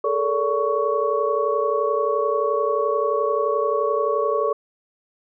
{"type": "tone cluster", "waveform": "sine", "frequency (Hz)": [424.4, 455.9, 574, 1117], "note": ["G#4", "A#4", "D5", "C#6"], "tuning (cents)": [38, -39, -40, 13], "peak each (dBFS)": -24, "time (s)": [0.04, 4.53], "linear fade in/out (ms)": 5, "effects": []}